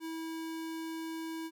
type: tone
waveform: square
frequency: 324.5 Hz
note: E4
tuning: 27 cents flat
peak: -38 dBFS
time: 0-1.51 s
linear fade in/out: 50 ms
effects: 13-bit